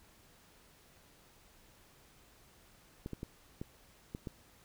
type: clicks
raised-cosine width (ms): 3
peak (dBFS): -27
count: 6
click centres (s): 3.061 / 3.133 / 3.231 / 3.615 / 4.149 / 4.272
effects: pink hiss -63 dBFS RMS until 4.64 s